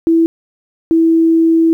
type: tone pair in turn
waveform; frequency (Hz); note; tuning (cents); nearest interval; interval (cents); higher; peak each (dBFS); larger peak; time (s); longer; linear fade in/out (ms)
sine; 329.5 / 327.6; E4 / E4; -1 / -11; unison; 10; first; -7; neither; 0.07-0.26 / 0.91-1.73; second; 0
effects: 8-bit